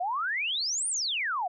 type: exponential two-way sweep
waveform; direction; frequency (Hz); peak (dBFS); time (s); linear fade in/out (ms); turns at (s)
sine; up then down; 680 to 9510 to 680; -27; 0-1.48; 10; 0.88
effects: none